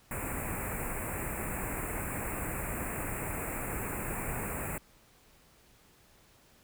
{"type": "band-stop noise", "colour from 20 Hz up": "pink", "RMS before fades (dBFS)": -36, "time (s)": [0.11, 4.78], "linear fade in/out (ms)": 2, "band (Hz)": [2600, 7400], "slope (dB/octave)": 96, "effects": ["pink hiss -62 dBFS RMS until 6.63 s"]}